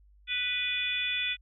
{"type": "harmonic tone", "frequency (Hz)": 493.9, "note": "B4", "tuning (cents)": 0, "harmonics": [3, 4, 5, 6, 7], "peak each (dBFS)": [-40, -37, -31, -41, -32], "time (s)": [0.27, 1.37], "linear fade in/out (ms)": 50, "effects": ["added 50 Hz sine -56 dBFS peak until 1.41 s"]}